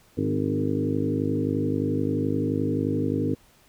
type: harmonic tone with a mistuned harmonic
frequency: 51.5 Hz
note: G#1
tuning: 14 cents flat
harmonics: 2 / 3 / 4 / 5 / 6 / 7 / 8 / 9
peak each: -30 / -31 / -36 / -27 / -29 / -36 / -33 / -32 dBFS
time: 0.17-3.35 s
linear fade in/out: 10 ms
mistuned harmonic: 5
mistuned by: +25 cents
effects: pink hiss -58 dBFS RMS until 3.68 s